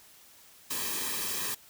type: noise with comb filter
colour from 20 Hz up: white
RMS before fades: -33 dBFS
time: 0.7-1.55 s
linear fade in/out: 10 ms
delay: 1.4 ms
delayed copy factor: -0.7
effects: white hiss -56 dBFS RMS until 1.69 s